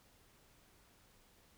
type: silence
effects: pink hiss -67 dBFS RMS until 1.57 s